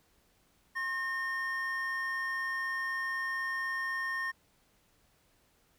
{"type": "tone pair together", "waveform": "triangle", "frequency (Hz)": [1068.9, 1832], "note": ["C6", "A#6"], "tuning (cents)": [37, -31], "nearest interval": "major sixth", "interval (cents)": 932, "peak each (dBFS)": [-37, -31], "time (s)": [0.75, 4.32], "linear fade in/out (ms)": 20, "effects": ["pink hiss -69 dBFS RMS until 5.78 s"]}